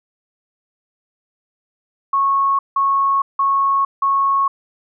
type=tone bursts; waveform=sine; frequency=1100 Hz; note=C#6; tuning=14 cents flat; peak=-13 dBFS; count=4; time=2.13-4.48 s; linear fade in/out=5 ms; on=460 ms; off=170 ms; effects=none